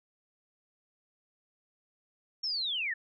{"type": "linear sweep", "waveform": "sine", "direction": "down", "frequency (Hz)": [5510, 1703], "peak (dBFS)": -30, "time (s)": [2.43, 2.94], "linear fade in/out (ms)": 10, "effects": []}